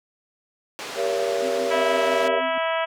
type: band-pass noise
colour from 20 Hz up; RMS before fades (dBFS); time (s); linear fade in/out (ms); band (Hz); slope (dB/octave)
pink; -34; 0.79-2.28; 0; 420 to 6300; 12
type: chord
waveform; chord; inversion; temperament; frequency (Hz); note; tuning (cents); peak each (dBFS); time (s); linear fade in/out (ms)
sine; G diminished seventh; none; just; 392 / 470.4 / 564.5 / 677.4; G4 / Bb4 / Db5 / Fb5; 0 / +16 / +31 / +47; -28 / -26 / -26 / -28; 0.95-2.42; 50
type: tone with tremolo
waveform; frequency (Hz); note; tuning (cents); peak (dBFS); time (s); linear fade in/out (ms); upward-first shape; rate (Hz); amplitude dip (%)
sine; 260.5; C4; -7; -31; 1.42-2.58; 2; sine; 6.1; 75
type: harmonic tone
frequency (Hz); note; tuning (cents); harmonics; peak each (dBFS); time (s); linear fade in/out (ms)
327; E4; -14; 2 / 3 / 4 / 5 / 6 / 7 / 8 / 9 / 10; -24 / -28 / -30 / -32 / -34 / -35 / -36 / -37 / -38; 1.7-2.86; 20
effects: none